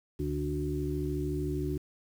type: harmonic tone with a mistuned harmonic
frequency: 73.42 Hz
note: D2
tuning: in tune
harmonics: 1 / 2 / 4 / 5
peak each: -35 / -35 / -35 / -35 dBFS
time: 0.19-1.78 s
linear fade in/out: 10 ms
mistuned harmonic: 1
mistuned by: -30 cents
effects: 9-bit